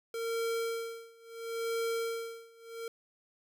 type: tone with tremolo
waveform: square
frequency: 458.6 Hz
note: A#4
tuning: 28 cents flat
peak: -31 dBFS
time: 0.14-2.88 s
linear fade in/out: 2 ms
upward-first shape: sine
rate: 0.73 Hz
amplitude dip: 95%
effects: none